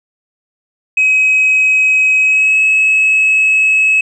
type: tone with pitch glide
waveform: sine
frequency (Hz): 2541 to 2576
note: D#7 to E7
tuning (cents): +36 to -41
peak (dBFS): -6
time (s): 0.97-4.01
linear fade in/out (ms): 5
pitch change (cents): +23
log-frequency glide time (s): 2.19-2.59
effects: tanh soft clip ceiling -5 dBFS